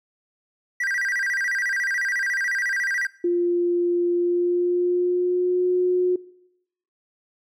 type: tone with vibrato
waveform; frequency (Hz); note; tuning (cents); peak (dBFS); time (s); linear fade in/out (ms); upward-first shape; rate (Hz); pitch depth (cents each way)
triangle; 1760; A6; 0; -20; 0.8-3.07; 5; square; 14; 180
type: tone with pitch glide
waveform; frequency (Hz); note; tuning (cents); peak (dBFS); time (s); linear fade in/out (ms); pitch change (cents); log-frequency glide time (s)
sine; 349.2 to 362.1; F4 to F#4; 0 to -37; -18; 3.24-6.16; 5; +63; 4.15-5.66
effects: noise-tail reverb RT60 0.8 s tail -21 dB re dry